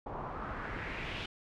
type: noise with low-pass filter sweep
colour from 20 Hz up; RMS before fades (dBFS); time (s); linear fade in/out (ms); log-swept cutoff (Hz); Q
pink; -40; 0.06-1.26; 5; 830 to 3200; 2.6
effects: none